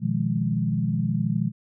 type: chord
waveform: sine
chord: F half-diminished seventh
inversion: second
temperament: equal with one note detuned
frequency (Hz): 121.77 / 155.56 / 174.61 / 207.7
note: Cb3 / Eb3 / F3 / Ab3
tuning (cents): -24 / 0 / 0 / 0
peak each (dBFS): -27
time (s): 0-1.52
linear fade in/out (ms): 50
effects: none